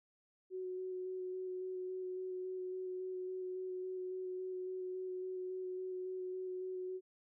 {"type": "tone with vibrato", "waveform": "sine", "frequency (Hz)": 370, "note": "F#4", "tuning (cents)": 0, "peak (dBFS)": -39, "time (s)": [0.5, 7.01], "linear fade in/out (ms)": 50, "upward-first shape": "square", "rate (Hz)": 3.6, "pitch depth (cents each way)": 10, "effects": []}